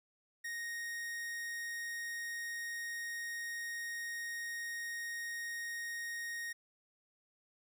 45% pulse tone, 1864.7 Hz, A#6, in tune, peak -39 dBFS, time 0.44-6.53 s, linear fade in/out 10 ms, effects none

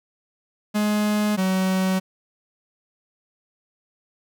45% pulse tone pair in turn, 210 / 188.12 Hz, G#3 / F#3, +19 / +29 cents, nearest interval major second, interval 190 cents, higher first, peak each -19 dBFS, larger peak neither, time 0.74-1.37 / 1.37-2 s, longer neither, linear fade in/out 20 ms, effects none

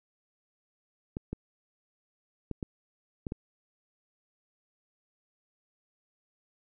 clicks, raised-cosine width 3 ms, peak -21 dBFS, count 6, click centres 1.169 / 1.33 / 2.513 / 2.628 / 3.268 / 3.321 s, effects none

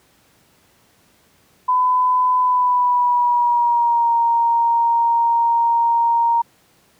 sine tone with pitch glide, 1005 to 932.3 Hz, B5 to A#5, +30 to 0 cents, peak -13 dBFS, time 1.68-6.42 s, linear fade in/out 10 ms, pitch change -130 cents, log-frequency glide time 2.4-4.13 s, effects pink hiss -56 dBFS RMS until 6.99 s + high-pass 80 Hz 12 dB/octave

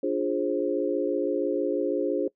sine chord, D half-diminished seventh, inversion none, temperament equal with one note detuned, 293.7 / 349.2 / 415.3 / 530.2 Hz, D4 / F4 / Ab4 / C5, 0 / 0 / 0 / +23 cents, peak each -29 dBFS, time 0.03-2.28 s, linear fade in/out 5 ms, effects noise-tail reverb RT60 0.1 s tail -22 dB re dry

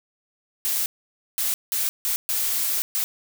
blue noise bursts at uneven times, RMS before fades -24 dBFS, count 6, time 0.65-0.86 / 1.38-1.54 / 1.72-1.89 / 2.05-2.16 / 2.29-2.82 / 2.95-3.04 s, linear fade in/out 0 ms, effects none

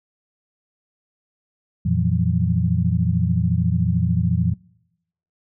sine tone cluster, 88 / 116.8 / 165.9 / 179.6 Hz, F2 / A#2 / E3 / F3, +14 / +4 / +11 / +49 cents, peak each -22 dBFS, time 1.85-4.54 s, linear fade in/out 10 ms, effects noise-tail reverb RT60 0.8 s tail -23 dB re dry

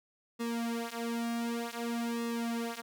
sawtooth tone with flanger, 233.5 Hz, A#3, 3 cents sharp, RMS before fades -35 dBFS, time 0.39-2.82 s, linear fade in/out 20 ms, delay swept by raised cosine 1.3 to 6.3 ms, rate 0.54 Hz, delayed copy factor -0.95, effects none

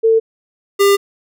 sine / square tone pair in turn, 448.8 / 399.8 Hz, A4 / G4, +34 / +34 cents, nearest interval major second, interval 200 cents, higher first, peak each -8 / -9 dBFS, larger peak first, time 0.03-0.2 / 0.79-0.97 s, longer second, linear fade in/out 20 ms, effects none

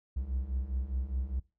triangle beating tone pair, 61.74 / 66.64 Hz, B1 / C2, 0 / +32 cents, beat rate 4.9 Hz, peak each -34 / -31 dBFS, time 0.16-1.4 s, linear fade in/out 10 ms, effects noise-tail reverb RT60 0.3 s tail -22 dB re dry

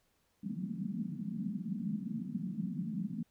pink band-pass noise, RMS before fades -38 dBFS, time 0.43-3.23 s, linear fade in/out 5 ms, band 170 to 230 Hz, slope 48 dB/octave, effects pink hiss -75 dBFS RMS until 3.3 s

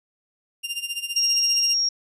sawtooth tone with tremolo, 2794 Hz, F7, in tune, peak -21 dBFS, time 0.63-1.75 s, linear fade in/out 20 ms, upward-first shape sine, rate 15 Hz, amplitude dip 80%
sine tone, 5588 Hz, F8, in tune, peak -19 dBFS, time 1.16-1.89 s, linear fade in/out 5 ms
effects resampled to 32000 Hz

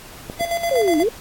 clicks, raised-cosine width 2 ms, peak -15 dBFS, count 2, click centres 0.299 / 0.409 s
square tone with tremolo, 680 Hz, F5, 46 cents flat, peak -19 dBFS, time 0.39-1.04 s, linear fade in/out 20 ms, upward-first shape square, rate 8.2 Hz, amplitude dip 60%
sine exponential two-way sweep, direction down then up, 563 to 293.7 to 485.9 Hz, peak -15 dBFS, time 0.71-1.09 s, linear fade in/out 5 ms, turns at 0.98 s
effects pink hiss -40 dBFS RMS until 1.2 s + AAC 64 kbps

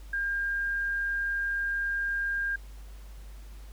sine tone, 1606 Hz, G6, 41 cents sharp, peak -27 dBFS, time 0.13-2.56 s, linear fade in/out 5 ms, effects added 50 Hz sine -42 dBFS peak until 3.72 s + pink hiss -57 dBFS RMS until 3.72 s

